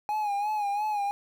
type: tone with vibrato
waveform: triangle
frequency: 830 Hz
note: G#5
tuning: 1 cent flat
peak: -24 dBFS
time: 0.09-1.11 s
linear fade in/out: 0 ms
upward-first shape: sine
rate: 2.9 Hz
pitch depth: 61 cents each way
effects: 9-bit